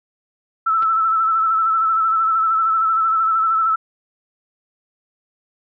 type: tone with vibrato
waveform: sine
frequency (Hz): 1318.5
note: E6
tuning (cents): 0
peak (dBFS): -14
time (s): 0.66-3.76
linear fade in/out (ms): 10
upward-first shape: sine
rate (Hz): 13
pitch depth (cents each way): 37
type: clicks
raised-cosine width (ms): 0.3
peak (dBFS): -21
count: 2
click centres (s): 0.824 / 0.832
effects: none